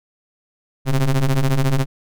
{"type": "ring-modulated tone", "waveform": "square", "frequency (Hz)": 66.2, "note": "C2", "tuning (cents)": 21, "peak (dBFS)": -12, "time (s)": [0.85, 1.86], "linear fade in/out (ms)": 50, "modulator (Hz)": 73.2, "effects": []}